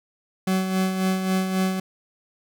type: tone with tremolo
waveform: 40% pulse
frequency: 188.2 Hz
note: F#3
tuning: 30 cents sharp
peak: -18 dBFS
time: 0.47-1.8 s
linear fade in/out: 5 ms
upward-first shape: sine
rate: 3.7 Hz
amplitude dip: 50%
effects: none